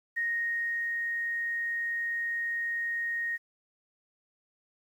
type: tone with ADSR envelope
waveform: sine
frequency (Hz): 1864.7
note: A#6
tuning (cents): 0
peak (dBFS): -27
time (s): 0.16-3.38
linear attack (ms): 17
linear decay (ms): 720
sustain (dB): -2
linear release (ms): 29
effects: 10-bit